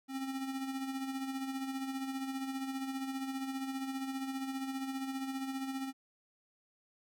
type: tone with tremolo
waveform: square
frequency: 267.3 Hz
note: C4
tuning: 37 cents sharp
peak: -35 dBFS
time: 0.08-5.93 s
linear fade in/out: 50 ms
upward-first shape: sine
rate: 15 Hz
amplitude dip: 50%
effects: none